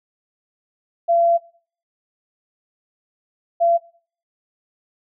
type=tone pair in turn; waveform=sine; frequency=681 / 681 Hz; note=F5 / F5; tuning=-44 / -44 cents; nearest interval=unison; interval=0 cents; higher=neither; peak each=-13 dBFS; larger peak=neither; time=1.08-1.38 / 3.6-3.78 s; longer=first; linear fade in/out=20 ms; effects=noise-tail reverb RT60 0.5 s tail -21 dB re dry